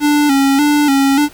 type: tone with vibrato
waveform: square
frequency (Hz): 284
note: C#4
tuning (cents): +42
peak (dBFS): -10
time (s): 0-1.29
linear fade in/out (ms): 50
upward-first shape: square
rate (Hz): 1.7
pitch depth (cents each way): 62
effects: pink hiss -41 dBFS RMS until 1.33 s